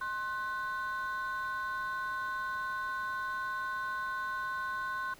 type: tone pair together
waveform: sine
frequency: 1059 / 1499.3 Hz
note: C6 / F#6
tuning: +21 / +22 cents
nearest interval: tritone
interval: 601 cents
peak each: -34 / -34 dBFS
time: 0.01-5.14 s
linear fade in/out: 5 ms
effects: tanh soft clip ceiling -30 dBFS + pink hiss -57 dBFS RMS until 5.19 s